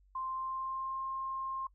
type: tone with pitch glide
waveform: sine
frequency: 1046.5 to 1062.9 Hz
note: C6 to C6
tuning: 0 to +27 cents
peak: -35 dBFS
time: 0.15-1.67 s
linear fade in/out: 5 ms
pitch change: +27 cents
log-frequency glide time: 0.26-1.05 s
effects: noise-tail reverb RT60 0.1 s tail -23 dB re dry + added 48 Hz sine -62 dBFS peak until 1.74 s